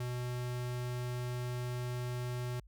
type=tone; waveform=square; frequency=123.47 Hz; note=B2; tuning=in tune; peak=-36 dBFS; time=0-2.6 s; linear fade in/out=5 ms; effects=added 50 Hz sine -55 dBFS peak until 2.67 s